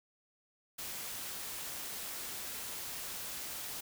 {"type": "noise", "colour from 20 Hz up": "white", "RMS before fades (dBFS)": -42, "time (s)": [0.78, 3.81], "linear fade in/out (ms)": 10, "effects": []}